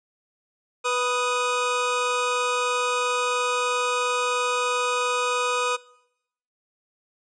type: tone pair together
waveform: 25% pulse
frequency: 493.2 / 1244.5 Hz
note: B4 / D#6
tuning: -2 / 0 cents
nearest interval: octave + major third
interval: 1602 cents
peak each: -21 dBFS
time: 0.84-5.77 s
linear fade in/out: 20 ms
effects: noise-tail reverb RT60 0.8 s tail -22 dB re dry + resampled to 22050 Hz